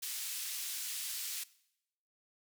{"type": "band-pass noise", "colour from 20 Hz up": "white", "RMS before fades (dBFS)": -40, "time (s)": [0.02, 1.44], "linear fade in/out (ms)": 10, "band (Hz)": [2500, 15000], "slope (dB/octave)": 12, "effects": ["noise-tail reverb RT60 0.8 s tail -20 dB re dry"]}